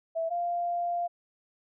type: tone pair in turn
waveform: sine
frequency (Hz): 657 / 696.1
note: E5 / F5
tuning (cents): -6 / -6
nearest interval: minor second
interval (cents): 100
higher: second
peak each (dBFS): -27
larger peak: neither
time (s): 0.15-0.3 / 0.3-1.08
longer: second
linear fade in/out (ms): 20
effects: none